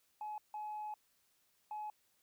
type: tone bursts at uneven times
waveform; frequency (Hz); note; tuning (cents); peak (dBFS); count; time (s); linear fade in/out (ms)
sine; 848; G#5; +36; -39; 3; 0.21-0.38 / 0.54-0.94 / 1.71-1.9; 2
effects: tanh soft clip ceiling -37 dBFS + white hiss -75 dBFS RMS until 2.22 s